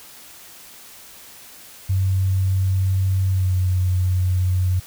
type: tone with pitch glide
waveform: sine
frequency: 95 to 91.66 Hz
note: F#2 to F#2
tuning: +46 to -16 cents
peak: -16 dBFS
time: 1.89-4.8 s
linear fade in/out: 10 ms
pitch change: -62 cents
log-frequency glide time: 3.28-3.59 s
effects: white hiss -43 dBFS RMS until 4.86 s